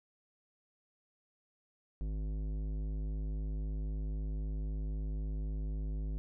sine tone with tanh clipping, 51.91 Hz, G#1, in tune, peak -36 dBFS, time 2.01-6.18 s, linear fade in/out 0 ms, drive 14 dB, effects none

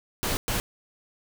pink noise bursts at uneven times, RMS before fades -27 dBFS, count 2, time 0.23-0.37 / 0.48-0.6 s, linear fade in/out 0 ms, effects none

